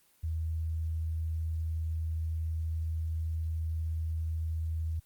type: tone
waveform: sine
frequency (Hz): 80.5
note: E2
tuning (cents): -41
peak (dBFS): -30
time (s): 0.23-5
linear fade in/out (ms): 10
effects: white hiss -66 dBFS RMS until 5.05 s + Opus 24 kbps